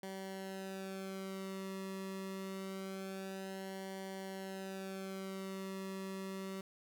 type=tone with flanger; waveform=sawtooth; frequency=191.9 Hz; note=G3; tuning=37 cents flat; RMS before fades=-44 dBFS; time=0.03-6.61 s; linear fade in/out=2 ms; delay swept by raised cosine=0.78 to 1.32 ms; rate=0.25 Hz; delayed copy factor=-0.8; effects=none